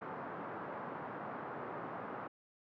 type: band-pass noise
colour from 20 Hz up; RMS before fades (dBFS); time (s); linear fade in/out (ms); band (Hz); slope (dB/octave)
white; -44; 0.01-2.28; 10; 130 to 1300; 24
effects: none